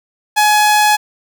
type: tone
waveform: sawtooth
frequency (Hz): 843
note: G#5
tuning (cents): +26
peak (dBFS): -5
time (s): 0.36-0.97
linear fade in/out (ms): 20
effects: none